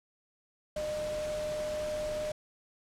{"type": "tone in noise", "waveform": "sine", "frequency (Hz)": 608, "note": "D#5", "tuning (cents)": -40, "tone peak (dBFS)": -32, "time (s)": [0.76, 2.32], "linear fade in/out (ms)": 5, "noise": "pink", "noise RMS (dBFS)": -43, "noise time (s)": [0.76, 2.32], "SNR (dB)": 8, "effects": ["low-pass 9000 Hz 12 dB/octave"]}